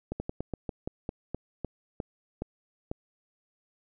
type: slowing click train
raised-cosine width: 2 ms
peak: -19 dBFS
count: 13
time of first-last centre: 0.12-2.914 s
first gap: 80 ms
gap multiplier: 1.18
effects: none